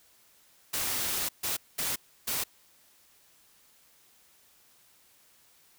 white noise bursts at uneven times, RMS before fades -31 dBFS, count 4, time 0.73-1.29 / 1.43-1.57 / 1.78-1.96 / 2.27-2.44 s, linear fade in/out 10 ms, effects white hiss -62 dBFS RMS until 5.78 s

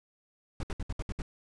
brown noise bursts, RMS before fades -33 dBFS, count 7, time 0.6-1.22 s, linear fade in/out 2 ms, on 32 ms, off 66 ms, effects resampled to 22050 Hz

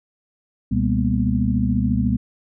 sine tone cluster, 69.7 / 122.6 / 199.3 / 231.7 / 245.7 Hz, C#2 / B2 / G3 / A#3 / B3, +10 / -12 / +29 / -10 / -9 cents, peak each -24 / -23 / -22 / -25 / -23 dBFS, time 0.71-2.17 s, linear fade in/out 10 ms, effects none

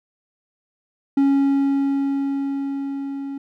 triangle tone with level ramp, 276.5 Hz, C#4, 4 cents flat, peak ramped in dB -11 to -25 dBFS, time 1.17-3.38 s, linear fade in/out 5 ms, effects none

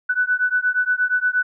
sine beating tone pair, 1487 / 1495.5 Hz, F#6 / F#6, +8 / +18 cents, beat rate 8.5 Hz, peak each -20 dBFS, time 0.09-1.43 s, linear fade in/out 10 ms, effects none

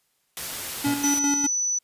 white noise, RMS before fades -32 dBFS, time 0.37-1.19 s, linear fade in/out 0 ms
square tone with tremolo, 284.2 Hz, C#4, 43 cents sharp, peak -22 dBFS, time 0.84-1.47 s, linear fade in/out 10 ms, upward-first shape square, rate 5 Hz, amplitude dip 55%
30% pulse tone with exponential decay, 120 Hz, B2, 49 cents flat, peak -25 dBFS, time 0.86-1.12 s, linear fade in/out 5 ms, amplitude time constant 56 ms
sine tone, 5970 Hz, F#8, 15 cents sharp, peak -22 dBFS, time 1.03-1.79 s, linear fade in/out 10 ms
effects white hiss -70 dBFS RMS until 1.83 s + resampled to 32000 Hz

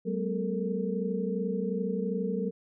sine tone cluster, 189.8 / 212.5 / 245.4 / 428.3 / 460.1 Hz, F#3 / G#3 / B3 / A4 / A#4, +44 / +40 / -11 / -47 / -23 cents, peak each -31 / -36 / -39 / -38 / -33 dBFS, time 0.05-2.51 s, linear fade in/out 20 ms, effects none

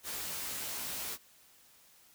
white noise with comb filter, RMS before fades -39 dBFS, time 0.03-1.18 s, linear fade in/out 50 ms, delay 15 ms, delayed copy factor +0.65, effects white hiss -62 dBFS RMS until 2.14 s

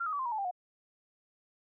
sine tone with pitch steps, 1379 / 1257.3 / 1146.3 / 1045.1 / 952.8 / 868.7 / 792 / 722.1 Hz, F6 / D#6 / D6 / C6 / A#5 / A5 / G5 / F#5, -22 / +18 / -42 / -2 / +38 / -22 / +18 / -42 cents, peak -31 dBFS, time 0-0.512 s, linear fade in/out 10 ms, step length 64 ms, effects none

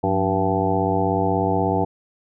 harmonic tone with a mistuned harmonic, 96.4 Hz, G2, 28 cents flat, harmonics 1 / 2 / 3 / 4 / 5 / 7 / 8 / 9, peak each -26 / -26 / -26 / -26 / -26 / -26 / -26 / -26 dBFS, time 0.03-1.85 s, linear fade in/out 10 ms, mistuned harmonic 2, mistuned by -110 cents, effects none

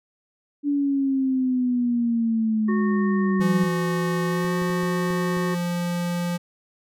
sine exponential sweep, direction down, 289.8 to 185 Hz, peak -19 dBFS, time 0.63-3.69 s, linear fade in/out 50 ms
harmonic tone, 367.1 Hz, F#4, 14 cents flat, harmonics 1 / 3 / 5, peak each -27 / -32 / -34 dBFS, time 2.68-5.55 s, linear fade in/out 10 ms
clicks, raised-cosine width 3 ms, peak -28 dBFS, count 8, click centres 3.399 / 3.635 / 4.449 / 4.62 / 4.702 / 4.833 / 5.105 / 5.371 s
square tone with pitch glide, 170 to 174.48 Hz, F3 to F3, -46 to -1 cents, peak -24 dBFS, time 3.4-6.38 s, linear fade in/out 20 ms, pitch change +45 cents, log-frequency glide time 4.27-4.52 s
effects none

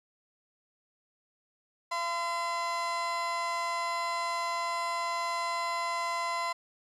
35% pulse tone pair together, 680.8 / 1021 Hz, F5 / C6, -44 / -43 cents, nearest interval perfect fifth, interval 701 cents, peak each -35 / -29 dBFS, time 1.91-6.53 s, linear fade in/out 10 ms, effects low-pass 7000 Hz 12 dB/octave + 11-bit

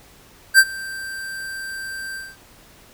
square tone with ADSR envelope, 1568 Hz, G6, in tune, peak -6 dBFS, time 0.54-2.37 s, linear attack 46 ms, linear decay 53 ms, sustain -23 dB, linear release 220 ms, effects pink hiss -49 dBFS RMS until 2.93 s

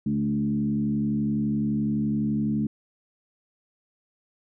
sine tone with frequency modulation, 215.4 Hz, A3, 37 cents flat, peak -22 dBFS, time 0.06-2.67 s, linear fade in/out 5 ms, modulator 71.8 Hz, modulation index 0.89, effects none

